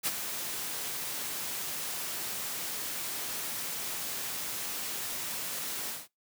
white noise with ADSR envelope, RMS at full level -28 dBFS, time 0.03-6.08 s, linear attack 34 ms, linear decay 40 ms, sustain -8 dB, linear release 190 ms, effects noise-tail reverb RT60 0.2 s tail -24 dB re dry + high-pass 100 Hz 12 dB/octave

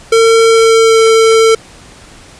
square tone with pitch glide, 453.5 to 448 Hz, A#4 to A4, -48 to +31 cents, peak -5 dBFS, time 0.12-1.55 s, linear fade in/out 5 ms, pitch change -21 cents, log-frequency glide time 0.45-1.03 s, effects pink hiss -37 dBFS RMS until 2.39 s + resampled to 22050 Hz

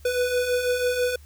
square beating tone pair, 490 / 496.1 Hz, B4 / B4, -14 / +8 cents, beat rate 6.1 Hz, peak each -30 / -23 dBFS, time 0.05-1.16 s, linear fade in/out 5 ms, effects added 73 Hz sine -45 dBFS peak until 1.25 s + white hiss -57 dBFS RMS until 1.25 s

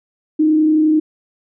sine tone with frequency modulation, 310 Hz, D#4, 6 cents flat, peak -10 dBFS, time 0.39-1 s, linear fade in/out 10 ms, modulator 31.6 Hz, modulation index 0.26, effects none

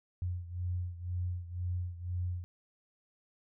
sine beating tone pair, 88.6 / 90.6 Hz, F2 / F#2, +25 / -36 cents, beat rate 2 Hz, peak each -35 / -39 dBFS, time 0.22-2.44 s, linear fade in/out 0 ms, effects none

